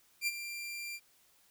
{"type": "tone with ADSR envelope", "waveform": "sawtooth", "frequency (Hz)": 2374, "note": "D7", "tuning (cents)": 18, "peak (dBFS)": -25, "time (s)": [0.21, 1], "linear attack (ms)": 61, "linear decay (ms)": 35, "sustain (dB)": -11, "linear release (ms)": 53, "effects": ["white hiss -67 dBFS RMS until 1.5 s"]}